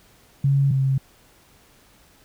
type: tone pair in turn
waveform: sine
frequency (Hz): 138.59 / 134.41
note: C#3 / C3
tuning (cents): 0 / +47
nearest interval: minor second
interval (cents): 53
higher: first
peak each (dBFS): -15 / -17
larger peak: first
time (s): 0.44-0.71 / 0.71-0.98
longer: neither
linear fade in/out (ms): 5
effects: pink hiss -55 dBFS RMS until 2.24 s